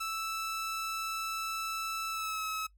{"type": "tone with pitch glide", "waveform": "sawtooth", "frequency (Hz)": [1318.5, 1289.9], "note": ["E6", "E6"], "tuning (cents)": [0, -38], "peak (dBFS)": -30, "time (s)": [0, 2.67], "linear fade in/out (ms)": 10, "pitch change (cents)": -38, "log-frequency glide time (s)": [2.1, 2.43], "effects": ["noise-tail reverb RT60 0.1 s tail -20 dB re dry", "added 50 Hz sine -60 dBFS peak until 2.77 s"]}